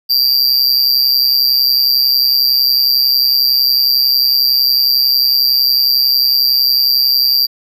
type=tone with amplitude modulation; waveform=square; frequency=4726 Hz; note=D8; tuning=10 cents sharp; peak=-6 dBFS; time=0.09-7.47 s; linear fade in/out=20 ms; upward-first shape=sine; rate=131 Hz; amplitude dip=90%; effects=none